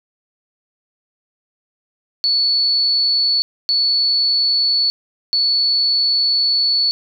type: tone bursts at uneven times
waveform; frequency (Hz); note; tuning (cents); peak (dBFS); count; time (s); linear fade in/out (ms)
sine; 4435; C#8; 0; -13; 3; 2.24-3.42 / 3.69-4.9 / 5.33-6.91; 0
effects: none